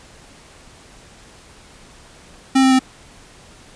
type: tone with pitch steps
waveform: square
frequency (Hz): 265.8 / 263.1 / 260.3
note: C4 / C4 / C4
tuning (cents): +27 / +10 / -9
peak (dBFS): -11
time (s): 2.55-2.793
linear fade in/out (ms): 10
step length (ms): 81
effects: pink hiss -45 dBFS RMS until 3.75 s + resampled to 22050 Hz